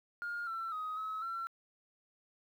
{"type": "tone with pitch steps", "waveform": "sine", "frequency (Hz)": [1416, 1343, 1257, 1286, 1353], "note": ["F6", "E6", "D#6", "E6", "E6"], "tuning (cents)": [23, 32, 17, -43, 45], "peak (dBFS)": -35, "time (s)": [0.22, 1.47], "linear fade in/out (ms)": 0, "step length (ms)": 250, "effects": ["tanh soft clip ceiling -33 dBFS", "11-bit"]}